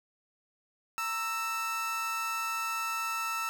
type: tone pair together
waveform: 30% pulse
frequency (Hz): 924 / 1321.2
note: A#5 / E6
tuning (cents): -16 / +4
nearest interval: tritone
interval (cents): 620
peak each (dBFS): -37 / -29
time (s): 0.98-3.49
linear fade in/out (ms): 0
effects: none